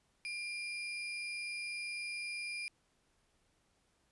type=tone with sample-and-hold; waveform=sine; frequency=2388 Hz; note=D7; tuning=28 cents sharp; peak=-38 dBFS; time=0.25-2.68 s; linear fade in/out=0 ms; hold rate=7350 Hz; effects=pink hiss -75 dBFS RMS until 4.11 s + resampled to 24000 Hz